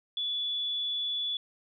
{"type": "tone", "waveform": "sine", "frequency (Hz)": 3436, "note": "A7", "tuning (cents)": -42, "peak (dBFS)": -29, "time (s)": [0.17, 1.37], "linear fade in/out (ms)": 2, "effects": []}